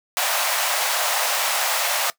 pink high-pass noise, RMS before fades -22 dBFS, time 0.17-2.1 s, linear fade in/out 0 ms, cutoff 580 Hz, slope 48 dB/octave, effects noise-tail reverb RT60 0.1 s tail -19 dB re dry

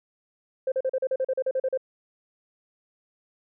sine tone bursts, 523.3 Hz, C5, in tune, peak -21 dBFS, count 13, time 0.67-1.775 s, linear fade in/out 5 ms, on 49 ms, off 39 ms, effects tanh soft clip ceiling -18 dBFS

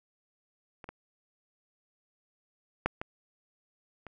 clicks, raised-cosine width 0.5 ms, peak -30 / -26 / -11 / -20 / -29 dBFS, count 5, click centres 0.842 / 0.89 / 2.86 / 3.015 / 4.067 s, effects none

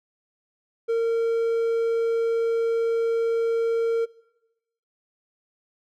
triangle tone, 458.9 Hz, A#4, 27 cents flat, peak -18 dBFS, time 0.88-4.06 s, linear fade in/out 20 ms, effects noise-tail reverb RT60 1.0 s tail -21 dB re dry

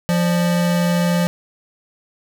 square tone pair together, 174.5 / 596.5 Hz, F3 / D5, -1 / +27 cents, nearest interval octave + major sixth, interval 2128 cents, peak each -16 / -26 dBFS, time 0.09-1.27 s, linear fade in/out 0 ms, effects none

